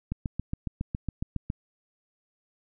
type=click train; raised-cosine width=5 ms; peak=-17 dBFS; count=11; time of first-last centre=0.12-1.501 s; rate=7.24 Hz; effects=none